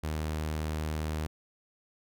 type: tone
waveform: sawtooth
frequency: 77.5 Hz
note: D#2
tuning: 6 cents flat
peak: -27 dBFS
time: 0.03-1.27 s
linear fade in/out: 10 ms
effects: none